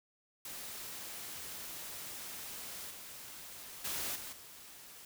white noise with level steps, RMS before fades -45 / -49 / -38 / -45 / -53 dBFS, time 0.45-5.05 s, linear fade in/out 2 ms, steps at 2.9 / 3.84 / 4.15 / 4.32 s, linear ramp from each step 10 ms, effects none

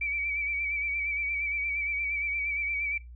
sine tone with vibrato, 2300 Hz, D7, 37 cents flat, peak -28 dBFS, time 0.01-2.98 s, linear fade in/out 5 ms, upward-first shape sine, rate 8.6 Hz, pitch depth 43 cents each way, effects noise-tail reverb RT60 0.2 s tail -20 dB re dry + added 60 Hz sine -43 dBFS peak until 3.15 s

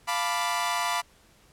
sawtooth chord, B half-diminished seventh, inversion second, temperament equal, 698.5 / 880 / 987.8 / 1174.7 Hz, F5 / A5 / B5 / D6, 0 / 0 / 0 / 0 cents, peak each -28 / -31 / -25 / -28 dBFS, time 0.07-1.02 s, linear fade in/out 20 ms, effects pink hiss -59 dBFS RMS until 1.52 s + low-pass 12000 Hz 12 dB/octave

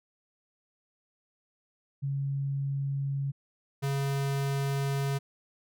sine / square tone pair in turn, 138.59 / 138.59 Hz, C#3 / C#3, 0 / 0 cents, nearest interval unison, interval 0 cents, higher neither, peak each -28 / -28 dBFS, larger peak neither, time 2.02-3.32 / 3.82-5.19 s, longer second, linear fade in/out 20 ms, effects none

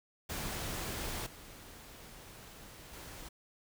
pink noise with level steps, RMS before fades -39 / -52 / -48 dBFS, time 0.29-3.29 s, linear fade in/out 10 ms, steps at 1.26 / 2.93 s, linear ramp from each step 5 ms, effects none

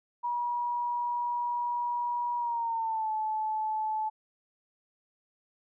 sine tone with pitch glide, 962 to 867 Hz, B5 to A5, -46 to -26 cents, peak -28 dBFS, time 0.23-4.1 s, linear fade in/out 20 ms, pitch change -180 cents, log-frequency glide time 2.37-3.11 s, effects none

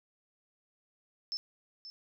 sine tone with echo, 5274 Hz, E8, in tune, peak -33 dBFS, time 1.32-1.37 s, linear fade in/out 0 ms, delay 530 ms, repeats 1, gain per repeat -11 dB, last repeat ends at 1.9 s, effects none

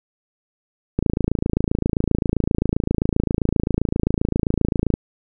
click train, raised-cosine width 3 ms, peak -5 dBFS, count 110, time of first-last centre 0.99-4.939 s, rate 27.6 Hz, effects none

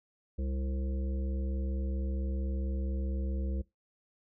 harmonic tone with a mistuned harmonic, 66.3 Hz, C2, 23 cents sharp, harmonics 1 / 3 / 5 / 7 / 8, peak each -31 / -41 / -45 / -48 / -49 dBFS, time 0.38-3.62 s, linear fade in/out 10 ms, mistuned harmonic 7, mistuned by -35 cents, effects noise-tail reverb RT60 0.2 s tail -21 dB re dry

